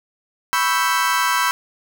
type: chord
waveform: 35% pulse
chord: C# half-diminished seventh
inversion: third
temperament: equal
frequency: 987.8 / 1108.7 / 1318.5 / 1568 Hz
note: B5 / C#6 / E6 / G6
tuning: 0 / 0 / 0 / 0 cents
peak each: -19 / -22 / -21 / -21 dBFS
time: 0.53-1.51 s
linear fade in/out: 0 ms
effects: none